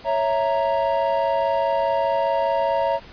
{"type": "chord", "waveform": "triangle", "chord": "A# diminished", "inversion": "first", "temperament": "equal", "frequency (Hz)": [554.4, 659.3, 932.3], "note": ["C#5", "E5", "A#5"], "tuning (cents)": [0, 0, 0], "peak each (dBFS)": -21, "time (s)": [0.04, 3], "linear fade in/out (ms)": 50, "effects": ["pink hiss -44 dBFS RMS until 3.12 s", "resampled to 11025 Hz"]}